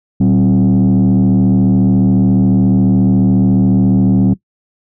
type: tone with frequency modulation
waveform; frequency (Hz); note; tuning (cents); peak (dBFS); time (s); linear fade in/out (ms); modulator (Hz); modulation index
sine; 190; F#3; +46; -5; 0.2-4.34; 10; 74.2; 1
effects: noise-tail reverb RT60 0.1 s tail -20 dB re dry + tanh soft clip ceiling -6 dBFS